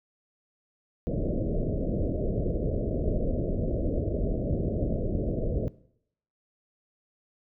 pink low-pass noise, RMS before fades -28 dBFS, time 1.07-5.68 s, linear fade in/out 0 ms, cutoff 640 Hz, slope 96 dB/octave, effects noise-tail reverb RT60 0.7 s tail -20 dB re dry

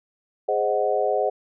sine chord, Ab dominant seventh, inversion none, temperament equal, 415.3 / 523.3 / 622.3 / 740 Hz, Ab4 / C5 / Eb5 / Gb5, 0 / 0 / 0 / 0 cents, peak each -25 dBFS, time 0.48-1.3 s, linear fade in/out 10 ms, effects none

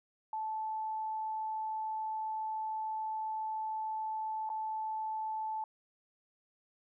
sine tone with dropouts, 873 Hz, A5, 14 cents flat, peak -34 dBFS, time 0.33-5.64 s, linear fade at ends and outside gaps 2 ms, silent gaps 4.492-4.5 s, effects none

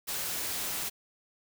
white noise, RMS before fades -34 dBFS, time 0.07-0.9 s, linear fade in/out 20 ms, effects none

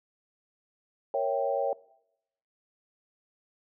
sine chord, A# diminished seventh, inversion none, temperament equal, 466.2 / 554.4 / 659.3 / 784 Hz, A#4 / C#5 / E5 / G5, 0 / 0 / 0 / 0 cents, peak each -33 / -28 / -33 / -32 dBFS, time 1.14-1.73 s, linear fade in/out 2 ms, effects noise-tail reverb RT60 0.8 s tail -21 dB re dry

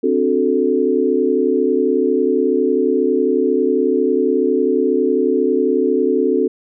sine chord, D dominant seventh, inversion third, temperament equal, 261.6 / 293.7 / 370 / 440 Hz, C4 / D4 / F#4 / A4, 0 / 0 / 0 / 0 cents, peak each -19 / -21 / -18 / -17 dBFS, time 0.03-6.48 s, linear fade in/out 10 ms, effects none

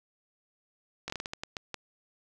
slowing click train, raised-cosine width 0.2 ms, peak -18 dBFS, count 10, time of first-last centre 1.08-1.743 s, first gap 19 ms, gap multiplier 1.32, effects none

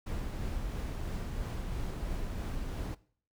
brown noise with tremolo, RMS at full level -35 dBFS, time 0.06-2.95 s, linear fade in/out 10 ms, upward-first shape triangle, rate 3 Hz, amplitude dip 25%, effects noise-tail reverb RT60 0.5 s tail -20 dB re dry

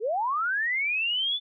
sine linear sweep, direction up, 392 to 3520 Hz, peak -24 dBFS, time 0-1.4 s, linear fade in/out 50 ms, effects none

